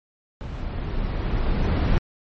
brown noise with level ramp, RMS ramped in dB -31 to -18 dBFS, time 0.41-1.98 s, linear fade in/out 0 ms, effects low-pass 4000 Hz 12 dB/octave + MP3 32 kbps

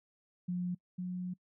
sine tone pair in turn, 178.6 / 180.88 Hz, F3 / F#3, +39 / -39 cents, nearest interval unison, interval 22 cents, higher second, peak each -32 / -35 dBFS, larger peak first, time 0.48-0.75 / 0.98-1.34 s, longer second, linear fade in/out 10 ms, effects noise-tail reverb RT60 0.1 s tail -24 dB re dry

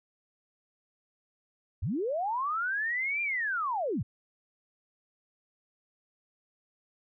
sine linear two-way sweep, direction up then down, 63.1 to 2411 to 72.7 Hz, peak -28 dBFS, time 1.82-4.03 s, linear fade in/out 10 ms, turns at 3.22 s, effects none

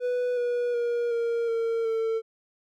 triangle tone with pitch steps, 493.9 / 484.6 / 475.4 / 466.4 / 457.6 / 449 Hz, B4 / B4 / A#4 / A#4 / A#4 / A4, 0 / -33 / +34 / +1 / -32 / +35 cents, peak -22 dBFS, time 0-2.22 s, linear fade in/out 50 ms, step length 370 ms, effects none

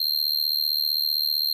square tone with amplitude modulation, 4186 Hz, C8, in tune, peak -18 dBFS, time 0-1.53 s, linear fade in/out 5 ms, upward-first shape sine, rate 75.5 Hz, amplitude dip 100%, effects none

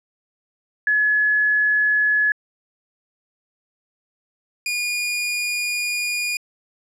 sine / sawtooth tone pair in turn, 1701 / 2437 Hz, G#6 / D#7, +41 / -37 cents, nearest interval tritone, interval 622 cents, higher second, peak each -15 / -18 dBFS, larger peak first, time 0.87-2.32 / 4.66-6.37 s, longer second, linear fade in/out 2 ms, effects low-pass 12000 Hz 12 dB/octave

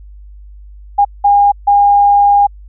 sine tone bursts at uneven times, 811 Hz, G#5, 41 cents flat, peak -5 dBFS, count 3, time 0.98-1.05 / 1.24-1.52 / 1.67-2.47 s, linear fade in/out 10 ms, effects added 50 Hz sine -32 dBFS peak until 2.68 s

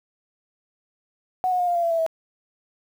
sine tone with pitch steps, 740 / 726.4 / 713.1 / 700.1 / 687.3 / 674.7 / 662.3 / 650.2 Hz, F#5 / F#5 / F5 / F5 / F5 / E5 / E5 / E5, 0 / -32 / +36 / +4 / -28 / +40 / +8 / -24 cents, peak -19 dBFS, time 1.44-2.064 s, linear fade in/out 0 ms, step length 78 ms, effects 8-bit

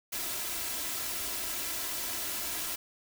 white noise with comb filter, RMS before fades -35 dBFS, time 0.12-2.76 s, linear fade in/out 10 ms, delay 3 ms, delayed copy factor +0.55, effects none

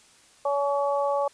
harmonic tone, 282.7 Hz, C#4, 34 cents sharp, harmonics 2 / 3 / 4, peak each -24 / -28 / -30 dBFS, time 0.45-1.28 s, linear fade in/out 5 ms, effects white hiss -56 dBFS RMS until 1.33 s + resampled to 22050 Hz

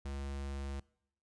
square tone, 69.2 Hz, C#2, 2 cents flat, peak -39 dBFS, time 0.05-0.8 s, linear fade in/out 5 ms, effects noise-tail reverb RT60 0.7 s tail -23 dB re dry + resampled to 22050 Hz

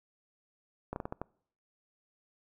slowing click train, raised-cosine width 1 ms, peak -22 dBFS, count 6, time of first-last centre 0.93-1.216 s, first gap 31 ms, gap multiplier 1.31, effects noise-tail reverb RT60 0.6 s tail -25 dB re dry

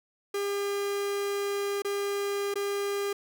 45% pulse tone with dropouts, 402.6 Hz, G4, 46 cents sharp, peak -28 dBFS, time 0.34-3.13 s, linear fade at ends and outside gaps 5 ms, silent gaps 1.821-1.847 / 2.541-2.556 s, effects none

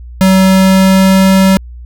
square tone with pitch glide, 189.5 to 191.04 Hz, F#3 to G3, +42 to -44 cents, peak -5 dBFS, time 0.21-1.57 s, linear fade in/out 0 ms, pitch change +14 cents, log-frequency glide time 0.4-1.34 s, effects added 60 Hz sine -26 dBFS peak until 1.85 s

